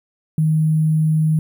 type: tone with sample-and-hold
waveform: sine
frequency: 156.6 Hz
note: D#3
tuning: 11 cents sharp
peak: -13 dBFS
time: 0.38-1.39 s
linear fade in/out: 2 ms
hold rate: 11025 Hz
effects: none